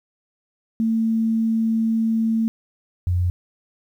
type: tone pair in turn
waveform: sine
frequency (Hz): 224.5 / 89.09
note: A3 / F2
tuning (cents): +35 / +35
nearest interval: octave + major third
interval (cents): 1600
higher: first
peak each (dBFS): -17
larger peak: neither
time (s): 0.8-2.48 / 3.07-3.3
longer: first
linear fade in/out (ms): 0
effects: 9-bit